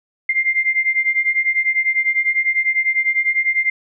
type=beating tone pair; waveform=sine; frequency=2093 / 2103 Hz; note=C7 / C7; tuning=0 / +8 cents; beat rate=10 Hz; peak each=-19 / -17 dBFS; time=0.29-3.7 s; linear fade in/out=5 ms; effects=none